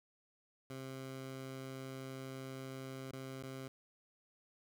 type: tone with dropouts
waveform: 15% pulse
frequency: 132.6 Hz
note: C3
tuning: 23 cents sharp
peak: -38 dBFS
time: 0.7-3.68 s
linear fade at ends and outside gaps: 2 ms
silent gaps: 3.113-3.132 / 3.425-3.436 s
effects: none